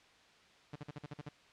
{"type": "tone bursts", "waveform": "sawtooth", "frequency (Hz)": 146.83, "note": "D3", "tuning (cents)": 0, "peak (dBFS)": -38, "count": 8, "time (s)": [0.73, 1.289], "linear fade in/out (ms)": 5, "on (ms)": 27, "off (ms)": 49, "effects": ["white hiss -63 dBFS RMS until 1.52 s", "low-pass 4000 Hz 12 dB/octave"]}